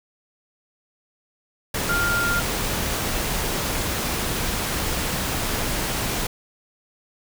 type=tone in noise; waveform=sine; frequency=1400 Hz; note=F6; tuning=4 cents sharp; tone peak=-21 dBFS; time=1.89-2.4 s; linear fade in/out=5 ms; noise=pink; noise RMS=-25 dBFS; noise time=1.74-6.27 s; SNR=+1 dB; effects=none